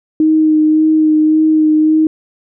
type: tone with vibrato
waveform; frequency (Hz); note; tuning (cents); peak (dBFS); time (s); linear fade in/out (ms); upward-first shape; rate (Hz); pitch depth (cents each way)
sine; 311.1; D#4; 0; -7; 0.2-2.07; 2; sine; 1.8; 16
effects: none